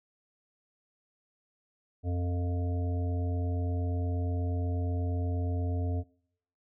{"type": "harmonic tone", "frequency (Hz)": 88.4, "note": "F2", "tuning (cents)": 22, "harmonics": [1, 3, 5, 7, 8], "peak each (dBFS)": [-28, -38, -42, -45, -46], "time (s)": [2.03, 6.04], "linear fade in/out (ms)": 50, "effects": ["noise-tail reverb RT60 0.7 s tail -24 dB re dry"]}